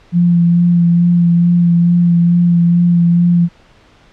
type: tone with vibrato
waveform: sine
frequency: 172.6 Hz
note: F3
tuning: 20 cents flat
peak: -7 dBFS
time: 0.12-3.49 s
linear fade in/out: 50 ms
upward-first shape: sine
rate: 2.3 Hz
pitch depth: 17 cents each way
effects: pink hiss -47 dBFS RMS until 4.12 s + low-pass 4000 Hz 12 dB/octave